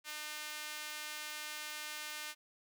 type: tone with high-pass filter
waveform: sawtooth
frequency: 302.5 Hz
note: D#4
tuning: 49 cents flat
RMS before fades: -44 dBFS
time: 0.04-2.35 s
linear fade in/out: 50 ms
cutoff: 1900 Hz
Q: 0.83
effects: none